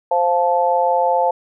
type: chord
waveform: sine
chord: F major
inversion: second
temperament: just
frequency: 523.8 / 698.5 / 873.1 Hz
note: C5 / F5 / A5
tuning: +2 / 0 / -14 cents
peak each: -18 / -19 / -17 dBFS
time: 0.11-1.31 s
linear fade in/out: 5 ms
effects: none